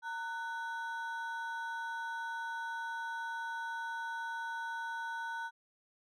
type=ring-modulated tone; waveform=triangle; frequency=1204 Hz; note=D6; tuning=43 cents sharp; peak=-32 dBFS; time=0.02-5.51 s; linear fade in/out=50 ms; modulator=285 Hz; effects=none